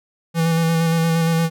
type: tone with vibrato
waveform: square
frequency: 164.8 Hz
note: E3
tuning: in tune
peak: -16 dBFS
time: 0.34-1.5 s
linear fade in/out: 50 ms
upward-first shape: square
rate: 8.6 Hz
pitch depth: 17 cents each way
effects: none